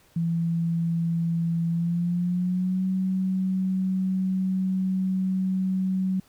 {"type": "tone with pitch glide", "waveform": "sine", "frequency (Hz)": [167.4, 187.9], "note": ["E3", "F#3"], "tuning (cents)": [27, 27], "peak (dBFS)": -22, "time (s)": [0.16, 6.2], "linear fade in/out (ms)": 5, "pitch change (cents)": 200, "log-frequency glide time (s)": [1.69, 2.86], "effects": ["pink hiss -59 dBFS RMS until 6.28 s"]}